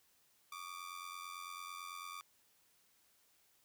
sawtooth ring-modulated tone, 1174.7 Hz, D6, in tune, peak -39 dBFS, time 0.52-2.21 s, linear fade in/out 0 ms, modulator 44.5 Hz, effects white hiss -72 dBFS RMS until 3.64 s

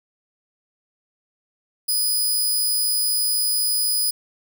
10% pulse tone, 4978 Hz, D#8, in tune, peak -12 dBFS, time 1.88-4.11 s, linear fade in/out 10 ms, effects none

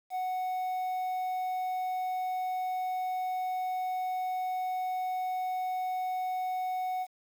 triangle tone, 740 Hz, F#5, in tune, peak -28 dBFS, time 0.1-7.07 s, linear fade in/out 50 ms, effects 9-bit

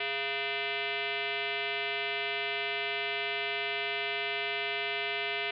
sine tone with frequency modulation, 138.59 Hz, C#3, in tune, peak -30 dBFS, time 0-5.51 s, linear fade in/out 5 ms, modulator 551 Hz, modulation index 5.6, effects none

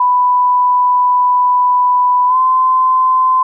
sine tone with pitch glide, 992 to 1029.4 Hz, B5 to C6, +7 to -29 cents, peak -8 dBFS, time 0-3.43 s, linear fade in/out 5 ms, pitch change +64 cents, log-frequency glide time 2.27-2.37 s, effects none

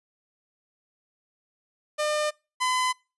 sawtooth tone pair in turn, 603 / 1014.1 Hz, D5 / B5, +46 / +46 cents, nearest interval major sixth, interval 900 cents, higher second, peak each -20 / -19 dBFS, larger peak second, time 1.98-2.31 / 2.6-2.93 s, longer neither, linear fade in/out 20 ms, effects noise-tail reverb RT60 0.3 s tail -25 dB re dry + resampled to 24000 Hz

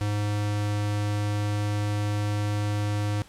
square tone, 103.83 Hz, G#2, in tune, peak -25 dBFS, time 0.01-3.22 s, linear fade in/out 0 ms, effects pink hiss -52 dBFS RMS until 3.28 s + low-pass 10000 Hz 12 dB/octave

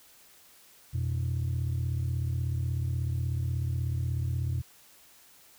sine tone pair together, 87.06 / 123.47 Hz, F2 / B2, -5 / 0 cents, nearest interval tritone, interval 605 cents, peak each -28 / -28 dBFS, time 0.93-4.62 s, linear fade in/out 20 ms, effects tanh soft clip ceiling -24 dBFS + white hiss -57 dBFS RMS until 5.58 s

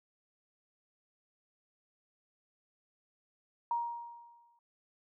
sine tone with exponential decay, 942 Hz, A#5, 18 cents sharp, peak -28 dBFS, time 3.71-4.59 s, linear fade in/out 2 ms, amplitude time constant 190 ms, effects none

